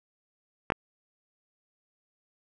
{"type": "clicks", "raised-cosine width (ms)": 0.5, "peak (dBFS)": -10, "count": 2, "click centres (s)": [0.702, 0.721], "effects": []}